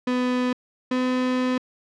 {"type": "tone pair in turn", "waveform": "35% pulse", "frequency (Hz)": [250, 253.8], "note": ["B3", "B3"], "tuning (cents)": [21, 47], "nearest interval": "unison", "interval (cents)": 26, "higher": "second", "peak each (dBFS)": [-19, -19], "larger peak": "neither", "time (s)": [[0.07, 0.53], [0.91, 1.58]], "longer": "second", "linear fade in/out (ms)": 5, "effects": ["low-pass 4000 Hz 12 dB/octave"]}